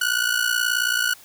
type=ring-modulated tone; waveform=sawtooth; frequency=1471 Hz; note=F#6; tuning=11 cents flat; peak=-13 dBFS; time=0.01-1.14 s; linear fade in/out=5 ms; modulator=29.3 Hz; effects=white hiss -48 dBFS RMS until 1.24 s